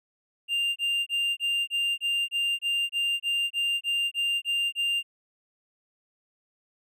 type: tone bursts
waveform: triangle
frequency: 2794 Hz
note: F7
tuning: in tune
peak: -22 dBFS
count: 15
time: 0.48-5.03 s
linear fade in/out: 50 ms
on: 280 ms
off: 25 ms
effects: none